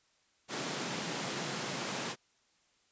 pink high-pass noise, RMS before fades -37 dBFS, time 0.48-2.16 s, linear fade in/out 50 ms, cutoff 130 Hz, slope 48 dB/octave, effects white hiss -71 dBFS RMS until 2.91 s + resampled to 16000 Hz

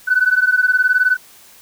sine beating tone pair, 1490 / 1509 Hz, F#6 / F#6, +12 / +34 cents, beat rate 19 Hz, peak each -14 dBFS, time 0.07-1.17 s, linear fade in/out 20 ms, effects tanh soft clip ceiling -4 dBFS + white hiss -45 dBFS RMS until 1.61 s

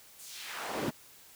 brown noise with high-pass filter sweep, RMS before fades -38 dBFS, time 0.18-0.91 s, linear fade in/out 20 ms, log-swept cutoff 9700 to 210 Hz, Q 1.2, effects white hiss -56 dBFS RMS until 1.35 s

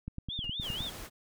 click train, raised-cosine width 5 ms, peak -25 dBFS, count 8, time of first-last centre 0.08-0.806 s, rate 9.64 Hz
sine tone with vibrato, 3203 Hz, G7, 37 cents sharp, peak -35 dBFS, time 0.29-0.9 s, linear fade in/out 10 ms, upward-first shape sine, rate 4.1 Hz, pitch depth 230 cents each way
brown noise with exponential decay, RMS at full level -37 dBFS, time 0.44-0.52 s, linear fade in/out 2 ms, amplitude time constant 17 ms
pink noise, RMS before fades -44 dBFS, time 0.6-1.1 s, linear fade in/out 50 ms
effects none

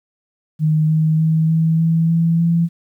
sine tone with pitch steps, 155.3 / 157.38 / 159.48 / 161.61 / 163.78 / 165.97 / 168.19 Hz, D#3 / D#3 / D#3 / E3 / E3 / E3 / E3, -3 / +20 / +43 / -34 / -11 / +12 / +35 cents, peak -12 dBFS, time 0.59-2.69 s, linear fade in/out 50 ms, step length 300 ms, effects 9-bit

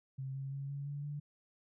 sine tone with pitch steps, 133.6 / 136.01 / 138.47 / 140.97 / 143.52 / 146.11 Hz, C3 / C#3 / C#3 / C#3 / D3 / D3, +36 / -33 / -2 / +29 / -40 / -9 cents, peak -38 dBFS, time 0.18-1.2 s, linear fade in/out 10 ms, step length 170 ms, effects none

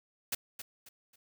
white noise with echo, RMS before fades -33 dBFS, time 0.32-0.35 s, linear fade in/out 5 ms, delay 270 ms, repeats 3, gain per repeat -10 dB, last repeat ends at 1.16 s, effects none

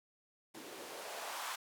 blue noise with band-pass filter sweep, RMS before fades -45 dBFS, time 0.54-1.56 s, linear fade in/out 10 ms, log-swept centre 280 to 1100 Hz, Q 2.1, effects none

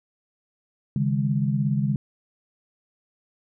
sine chord, C# suspended second, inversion none, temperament equal with one note detuned, 138.59 / 155.56 / 203.4 Hz, C#3 / D#3 / G#3, 0 / 0 / -36 cents, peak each -23 / -27 / -25 dBFS, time 0.96-1.96 s, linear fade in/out 2 ms, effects none

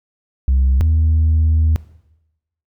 sine tone pair in turn, 65.8 / 79.15 Hz, C2 / D#2, +10 / +30 cents, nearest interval minor third, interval 320 cents, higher second, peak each -9 dBFS, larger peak neither, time 0.48-0.81 / 0.81-1.76 s, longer second, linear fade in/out 0 ms, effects noise-tail reverb RT60 0.9 s tail -20 dB re dry + tanh soft clip ceiling -9 dBFS

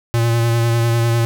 square tone with vibrato, 116.54 Hz, A#2, in tune, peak -14 dBFS, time 0.14-1.25 s, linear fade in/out 0 ms, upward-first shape sine, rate 10 Hz, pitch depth 22 cents each way, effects none

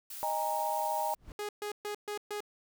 blue noise, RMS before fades -43 dBFS, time 0.1-1.15 s, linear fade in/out 5 ms
sine chord, D# suspended fourth, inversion none, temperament equal with one note detuned, 622.3 / 816.3 / 932.3 Hz, D#5 / G#5 / A#5, 0 / -30 / 0 cents, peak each -36 / -34 / -33 dBFS, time 0.23-1.14 s, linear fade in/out 0 ms
brown noise with exponential growth, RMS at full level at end -39 dBFS, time 1.14-1.32 s, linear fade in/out 1 ms, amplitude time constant 39 ms
sawtooth tone bursts, 415.3 Hz, G#4, in tune, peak -31 dBFS, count 5, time 1.39-2.405 s, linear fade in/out 2 ms, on 99 ms, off 130 ms
effects none

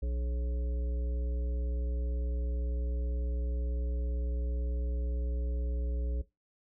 harmonic tone with a mistuned harmonic, 60.6 Hz, B1, 32 cents flat, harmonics 1 / 3 / 5 / 7 / 9, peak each -30 / -47 / -48 / -47 / -48 dBFS, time 0.02-6.22 s, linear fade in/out 10 ms, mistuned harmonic 5, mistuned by -52 cents, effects noise-tail reverb RT60 0.2 s tail -18 dB re dry

